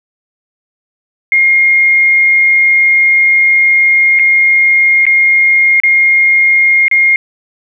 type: tone with dropouts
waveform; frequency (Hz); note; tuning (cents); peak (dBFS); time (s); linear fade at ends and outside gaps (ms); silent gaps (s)
sine; 2133; C7; +33; -5; 1.32-7.16; 1; 4.19-4.195 / 5.054-5.066 / 5.801-5.835 / 6.882-6.913
effects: none